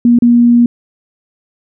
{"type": "tone with dropouts", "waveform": "sine", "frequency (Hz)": 238.5, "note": "A#3", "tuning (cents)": 40, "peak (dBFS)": -4, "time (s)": [0.05, 0.66], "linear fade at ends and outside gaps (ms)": 2, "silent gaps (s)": [0.188, 0.222], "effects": []}